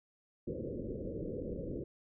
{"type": "low-pass noise", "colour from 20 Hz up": "white", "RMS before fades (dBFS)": -40, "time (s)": [0.47, 1.84], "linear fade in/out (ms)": 5, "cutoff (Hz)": 550, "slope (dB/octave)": 96, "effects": []}